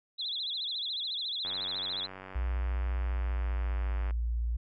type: tone with vibrato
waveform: sine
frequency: 3692 Hz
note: A#7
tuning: 17 cents flat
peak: -32 dBFS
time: 0.18-2.07 s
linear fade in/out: 20 ms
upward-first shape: sine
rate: 14 Hz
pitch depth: 190 cents each way
type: click train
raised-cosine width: 0.5 ms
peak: -29 dBFS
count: 253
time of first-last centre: 1.45-4.108 s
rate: 94.8 Hz
type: tone with pitch glide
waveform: sine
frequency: 61 to 58.04 Hz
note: B1 to A#1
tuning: -21 to -7 cents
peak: -28 dBFS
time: 2.35-4.57 s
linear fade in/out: 10 ms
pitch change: -86 cents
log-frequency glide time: 2.98-4.09 s
effects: none